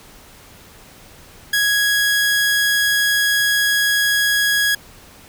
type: tone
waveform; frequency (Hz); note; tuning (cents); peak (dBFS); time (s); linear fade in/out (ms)
sawtooth; 1661.2; G#6; 0; -11; 1.53-4.75; 5
effects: pink hiss -44 dBFS RMS until 5.28 s